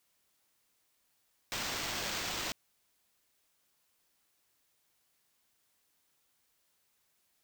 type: noise with sample-and-hold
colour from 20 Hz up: white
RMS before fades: -37 dBFS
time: 1.52-2.52 s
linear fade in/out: 0 ms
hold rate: 11025 Hz
effects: white hiss -75 dBFS RMS until 7.43 s